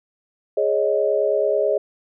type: chord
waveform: sine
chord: Ab suspended fourth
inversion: none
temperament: just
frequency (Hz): 415.3 / 553.7 / 623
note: Ab4 / Db5 / Eb5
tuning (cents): 0 / -2 / +2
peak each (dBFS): -21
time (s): 0.57-1.78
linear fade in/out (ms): 5
effects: none